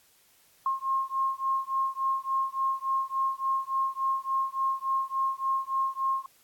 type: beating tone pair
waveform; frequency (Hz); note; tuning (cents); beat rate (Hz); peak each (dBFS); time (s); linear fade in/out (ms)
sine; 1069 / 1072.5; C6 / C6; +37 / +42; 3.5; -29; 0.66-6.26; 2
effects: white hiss -62 dBFS RMS until 6.43 s + AAC 64 kbps